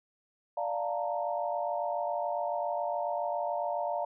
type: chord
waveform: sine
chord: Bb major seventh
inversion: first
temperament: equal with one note detuned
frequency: 587.3 / 698.5 / 885.1 / 932.3 Hz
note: D5 / F5 / A5 / Bb5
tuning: 0 / 0 / +10 / 0 cents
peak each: -34 / -33 / -39 / -37 dBFS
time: 0.57-4.05 s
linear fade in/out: 5 ms
effects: none